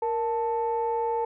sine tone pair together, 466.2 / 880 Hz, A#4 / A5, 0 / 0 cents, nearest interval major seventh, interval 1100 cents, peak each -26 dBFS, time 0.02-1.25 s, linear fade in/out 5 ms, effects tanh soft clip ceiling -18 dBFS

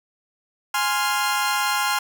sawtooth chord, F minor, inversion first, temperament equal, 830.6 / 1046.5 / 1396.9 Hz, Ab5 / C6 / F6, 0 / 0 / 0 cents, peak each -21 dBFS, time 0.74-1.99 s, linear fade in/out 5 ms, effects none

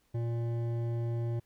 sine tone with hard clipping, 117.1 Hz, A#2, 8 cents sharp, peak -32 dBFS, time 0.14-1.4 s, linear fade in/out 10 ms, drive 11 dB, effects pink hiss -72 dBFS RMS until 1.45 s

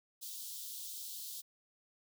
white high-pass noise, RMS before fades -45 dBFS, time 0.21-1.42 s, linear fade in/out 20 ms, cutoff 3300 Hz, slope 48 dB/octave, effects none

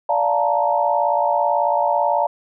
sine chord, Bb major seventh, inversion first, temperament just, 582.7 / 699.2 / 874.1 / 932.3 Hz, D5 / F5 / A5 / Bb5, -14 / +2 / -12 / 0 cents, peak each -21 dBFS, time 0.09-2.27 s, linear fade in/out 5 ms, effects none

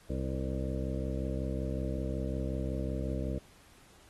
harmonic tone with a mistuned harmonic, 65.41 Hz, C2, in tune, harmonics 1 / 2 / 3 / 4 / 5 / 7 / 8 / 9, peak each -35 / -38 / -40 / -41 / -42 / -43 / -44 / -45 dBFS, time 0.09-3.39 s, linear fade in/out 10 ms, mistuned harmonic 9, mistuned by +27 cents, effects pink hiss -60 dBFS RMS until 4.09 s + AAC 32 kbps

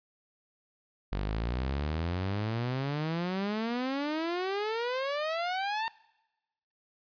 sawtooth exponential sweep, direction up, 47.02 to 916 Hz, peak -26 dBFS, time 1.12-5.88 s, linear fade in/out 0 ms, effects noise-tail reverb RT60 1.0 s tail -23 dB re dry + resampled to 11025 Hz

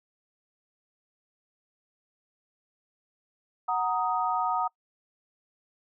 sine chord, D# minor, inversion first, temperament equal with one note detuned, 740 / 932.3 / 1248.8 Hz, F#5 / A#5 / D#6, 0 / 0 / +6 cents, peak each -29 dBFS, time 3.68-4.68 s, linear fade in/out 10 ms, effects noise-tail reverb RT60 0.1 s tail -26 dB re dry

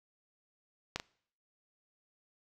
clicks, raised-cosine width 0.2 ms, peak -16 / -20 dBFS, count 2, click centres 0.96 / 0.999 s, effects noise-tail reverb RT60 0.6 s tail -23 dB re dry

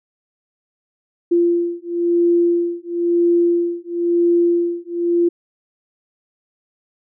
sine beating tone pair, 344.1 / 345.09 Hz, F4 / F4, -26 / -21 cents, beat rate 0.99 Hz, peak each -17 dBFS, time 1.31-5.29 s, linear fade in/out 10 ms, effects none

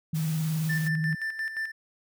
sine tone with vibrato, 157.7 Hz, D#3, 24 cents sharp, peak -25 dBFS, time 0.13-1.15 s, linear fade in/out 5 ms, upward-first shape triangle, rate 19 Hz, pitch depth 64 cents each way
white noise, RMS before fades -41 dBFS, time 0.14-0.89 s, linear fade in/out 20 ms
triangle tone with tremolo, 1775 Hz, A6, 15 cents sharp, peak -26 dBFS, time 0.69-1.72 s, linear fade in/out 10 ms, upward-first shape square, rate 5.7 Hz, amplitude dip 60%
effects none

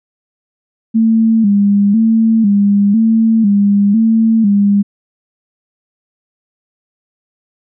sine tone with vibrato, 212.8 Hz, G#3, 42 cents sharp, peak -7 dBFS, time 0.94-4.83 s, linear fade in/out 20 ms, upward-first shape square, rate 1 Hz, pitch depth 90 cents each way, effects none

